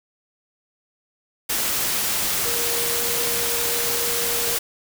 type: tone in noise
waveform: sine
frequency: 472.7 Hz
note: A#4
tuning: 24 cents sharp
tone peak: -30 dBFS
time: 2.45-4.57 s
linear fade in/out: 10 ms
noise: white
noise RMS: -23 dBFS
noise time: 1.49-4.59 s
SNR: -10 dB
effects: none